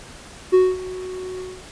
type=tone with ADSR envelope; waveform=triangle; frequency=370 Hz; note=F#4; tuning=in tune; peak=-7 dBFS; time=0.52-1.64 s; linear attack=23 ms; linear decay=220 ms; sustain=-19 dB; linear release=240 ms; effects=pink hiss -41 dBFS RMS until 1.71 s + resampled to 22050 Hz